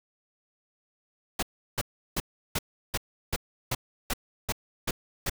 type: noise bursts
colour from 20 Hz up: pink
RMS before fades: -28 dBFS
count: 11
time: 1.39-5.297 s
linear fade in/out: 5 ms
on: 37 ms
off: 350 ms
effects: none